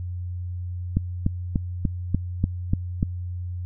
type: click train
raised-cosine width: 5 ms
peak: -8 dBFS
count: 8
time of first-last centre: 0.97-3.029 s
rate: 3.4 Hz
effects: added 89 Hz sine -28 dBFS peak until 3.65 s